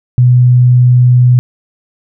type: tone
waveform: sine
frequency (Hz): 124.2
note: B2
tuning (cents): +10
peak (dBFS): -3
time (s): 0.18-1.39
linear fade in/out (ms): 0
effects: none